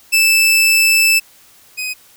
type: tone pair in turn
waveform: sawtooth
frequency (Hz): 2636 / 2508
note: E7 / D#7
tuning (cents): -1 / +13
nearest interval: minor second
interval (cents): 86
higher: first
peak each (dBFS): -6 / -17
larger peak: first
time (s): 0.12-1.2 / 1.77-1.94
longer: first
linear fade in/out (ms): 20
effects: white hiss -47 dBFS RMS until 2.16 s